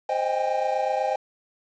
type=chord; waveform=triangle; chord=Ab major seventh; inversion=first; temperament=equal with one note detuned; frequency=523.3 / 622.3 / 784 / 812.1 Hz; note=C5 / Eb5 / G5 / Ab5; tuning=0 / 0 / 0 / -39 cents; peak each=-26 dBFS; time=0.09-1.16 s; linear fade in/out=5 ms; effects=resampled to 16000 Hz + 8-bit